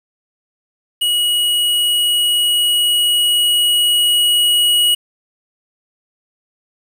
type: tone with level ramp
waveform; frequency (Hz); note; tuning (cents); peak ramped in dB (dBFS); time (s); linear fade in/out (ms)
square; 2909; F#7; -30; -14 to -11; 1.01-4.95; 10
effects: 7-bit